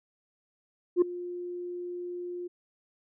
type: tone with ADSR envelope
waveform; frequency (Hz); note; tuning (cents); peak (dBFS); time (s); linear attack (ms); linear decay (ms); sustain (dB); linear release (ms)
sine; 353.9; F4; +23; -14; 0.96-2.48; 58; 6; -20; 14
effects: tanh soft clip ceiling -16 dBFS